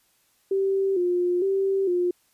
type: tone with vibrato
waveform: sine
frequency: 371.5 Hz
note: F#4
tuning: 7 cents sharp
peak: -20 dBFS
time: 0.51-2.11 s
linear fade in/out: 5 ms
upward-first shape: square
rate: 1.1 Hz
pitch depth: 78 cents each way
effects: white hiss -65 dBFS RMS until 2.33 s + resampled to 32000 Hz